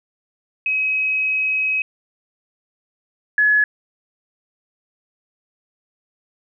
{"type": "tone pair in turn", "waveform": "sine", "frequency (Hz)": [2545, 1698.6], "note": ["D#7", "G#6"], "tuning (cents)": [39, 39], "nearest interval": "perfect fifth", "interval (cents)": 700, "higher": "first", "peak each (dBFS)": [-17, -12], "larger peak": "second", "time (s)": [[0.66, 1.82], [3.38, 3.64]], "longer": "first", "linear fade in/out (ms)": 2, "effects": []}